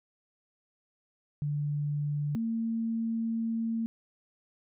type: tone pair in turn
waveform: sine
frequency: 146.5 / 227.1 Hz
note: D3 / A#3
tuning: -4 / -45 cents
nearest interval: minor sixth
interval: 759 cents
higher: second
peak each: -28 dBFS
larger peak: neither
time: 1.42-2.35 / 2.35-3.86 s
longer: second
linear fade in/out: 0 ms
effects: none